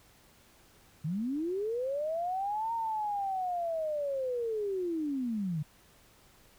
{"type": "linear two-way sweep", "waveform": "sine", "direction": "up then down", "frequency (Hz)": [143, 927, 143], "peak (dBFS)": -30, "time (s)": [1.04, 5.63], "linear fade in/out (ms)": 10, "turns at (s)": 2.73, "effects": ["pink hiss -61 dBFS RMS until 6.58 s"]}